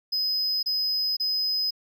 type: tone bursts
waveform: triangle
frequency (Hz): 5040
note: D#8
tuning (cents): +21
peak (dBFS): -22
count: 3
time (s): 0.12-1.708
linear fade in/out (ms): 10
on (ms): 510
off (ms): 29
effects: none